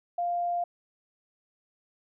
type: tone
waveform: sine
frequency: 698.5 Hz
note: F5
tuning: in tune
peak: -26 dBFS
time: 0.18-0.64 s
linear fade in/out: 5 ms
effects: none